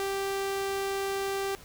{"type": "tone", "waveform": "sawtooth", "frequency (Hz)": 392, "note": "G4", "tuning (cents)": 0, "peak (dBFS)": -25, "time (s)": [0, 1.55], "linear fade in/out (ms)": 0, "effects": ["added 60 Hz sine -59 dBFS peak until 1.64 s", "pink hiss -51 dBFS RMS until 1.64 s"]}